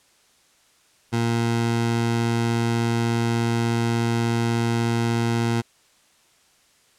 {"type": "tone", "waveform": "20% pulse", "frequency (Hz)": 116.54, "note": "A#2", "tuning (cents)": 0, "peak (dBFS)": -15, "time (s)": [1.12, 5.62], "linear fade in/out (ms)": 20, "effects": ["white hiss -59 dBFS RMS until 6.98 s", "low-pass 9000 Hz 12 dB/octave"]}